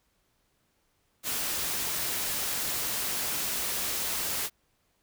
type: noise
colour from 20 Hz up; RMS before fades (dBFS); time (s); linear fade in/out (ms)
white; -31; 1.23-4.5; 50
effects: pink hiss -72 dBFS RMS until 5.02 s